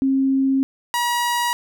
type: tone pair in turn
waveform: sine / sawtooth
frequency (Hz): 268.5 / 959.5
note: C4 / A#5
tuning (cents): +45 / +50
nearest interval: octave + minor seventh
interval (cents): 2205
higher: second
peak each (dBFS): -15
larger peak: neither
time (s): 0.02-0.63 / 0.94-1.53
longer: first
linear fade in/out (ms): 0
effects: none